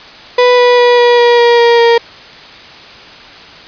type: tone with pitch steps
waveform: 35% pulse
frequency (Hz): 493.9 / 489.9 / 486 / 482.1 / 478.2 / 474.3 / 470.5 / 466.7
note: B4 / B4 / B4 / B4 / A#4 / A#4 / A#4 / A#4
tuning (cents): 0 / -14 / -28 / -42 / +44 / +30 / +16 / +2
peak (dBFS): -3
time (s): 0.38-1.98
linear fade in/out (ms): 5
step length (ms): 200
effects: white hiss -33 dBFS RMS until 3.67 s + resampled to 11025 Hz